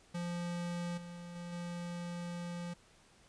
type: tone with level steps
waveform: square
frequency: 173.7 Hz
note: F3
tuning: 9 cents flat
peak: -37 / -46 / -43 / -40 dBFS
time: 0.14-2.74 s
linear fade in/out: 10 ms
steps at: 0.97 / 1.35 / 1.52 s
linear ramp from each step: 10 ms
effects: pink hiss -64 dBFS RMS until 3.28 s + resampled to 22050 Hz